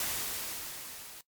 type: noise with level ramp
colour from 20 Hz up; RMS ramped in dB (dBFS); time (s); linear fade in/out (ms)
white; -32 to -48; 0-1.21; 2
effects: noise-tail reverb RT60 0.1 s tail -19 dB re dry + MP3 96 kbps